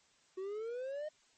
triangle exponential sweep, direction up, 370 to 622.3 Hz, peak -36 dBFS, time 0.37-1.09 s, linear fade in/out 10 ms, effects white hiss -69 dBFS RMS until 1.37 s + MP3 32 kbps

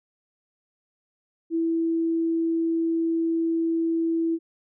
sine tone, 329.6 Hz, E4, in tune, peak -21 dBFS, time 1.5-4.39 s, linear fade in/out 50 ms, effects none

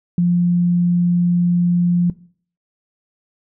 sine tone, 175.1 Hz, F3, 5 cents sharp, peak -12 dBFS, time 0.18-2.1 s, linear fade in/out 2 ms, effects noise-tail reverb RT60 0.5 s tail -20 dB re dry

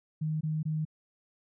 sine tone bursts, 155.56 Hz, D#3, in tune, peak -28 dBFS, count 3, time 0.21-0.852 s, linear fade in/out 10 ms, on 200 ms, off 21 ms, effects none

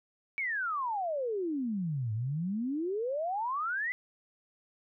sine exponential two-way sweep, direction down then up, 2300 to 104.9 to 2045 Hz, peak -30 dBFS, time 0.38-3.92 s, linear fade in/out 0 ms, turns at 2.13 s, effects none

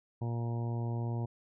harmonic tone, 117.5 Hz, A#2, 14 cents sharp, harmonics 1 / 2 / 3 / 4 / 5 / 6 / 7 / 8, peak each -32 / -42 / -44 / -49 / -51 / -50 / -51 / -50 dBFS, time 0.21-1.26 s, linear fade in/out 10 ms, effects none

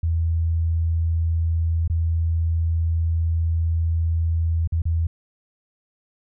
sine tone with dropouts, 82.41 Hz, E2, in tune, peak -18 dBFS, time 0.03-5.07 s, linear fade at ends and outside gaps 5 ms, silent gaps 1.878-1.898 / 4.675-4.722 / 4.82-4.854 s, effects none

